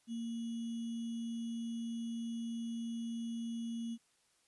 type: tone with sample-and-hold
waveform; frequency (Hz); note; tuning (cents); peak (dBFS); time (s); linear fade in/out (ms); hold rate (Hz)
sine; 230.8; A#3; -17; -37; 0.07-3.98; 50; 3150
effects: white hiss -73 dBFS RMS until 4.47 s + resampled to 24000 Hz